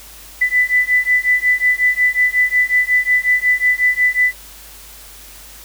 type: beating tone pair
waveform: sine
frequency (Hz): 1990 / 1995.5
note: B6 / B6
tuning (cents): +13 / +17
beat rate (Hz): 5.5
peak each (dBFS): -15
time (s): 0.41-4.33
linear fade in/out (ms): 10
effects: added 50 Hz sine -43 dBFS peak until 5.64 s + white hiss -39 dBFS RMS until 5.64 s